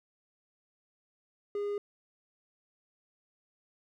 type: tone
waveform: triangle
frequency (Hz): 408.9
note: G#4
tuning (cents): -27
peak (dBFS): -29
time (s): 1.55-1.78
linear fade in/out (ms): 2
effects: none